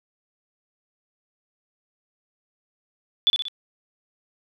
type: tone with echo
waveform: sine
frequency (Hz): 3465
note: A7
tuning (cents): -27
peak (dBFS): -14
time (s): 3.27-3.3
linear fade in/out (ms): 0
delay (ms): 61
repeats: 3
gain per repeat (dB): -5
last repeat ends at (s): 3.483
effects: none